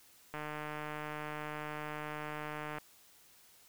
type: click train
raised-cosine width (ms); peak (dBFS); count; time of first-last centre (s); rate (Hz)
0.5; -26; 370; 0.34-2.784; 151
effects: white hiss -62 dBFS RMS until 3.68 s